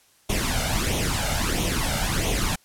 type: noise with flanger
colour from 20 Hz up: pink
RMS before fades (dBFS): -24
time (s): 0.29-2.56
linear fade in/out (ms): 10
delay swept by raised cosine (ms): 0.31 to 1.41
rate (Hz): 1.5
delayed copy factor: +0.65
effects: white hiss -59 dBFS RMS until 2.64 s + low-pass 12000 Hz 12 dB/octave